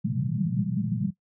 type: band-pass noise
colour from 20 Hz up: white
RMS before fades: -27 dBFS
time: 0.04-1.11 s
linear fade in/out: 10 ms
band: 110 to 210 Hz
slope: 96 dB/octave
effects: noise-tail reverb RT60 0.1 s tail -17 dB re dry